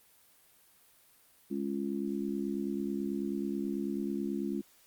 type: harmonic tone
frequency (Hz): 69.2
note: C#2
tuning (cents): -2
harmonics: 3 / 4 / 5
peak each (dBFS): -35 / -36 / -37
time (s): 1.5-4.62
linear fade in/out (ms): 20
effects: white hiss -63 dBFS RMS until 4.86 s + Opus 32 kbps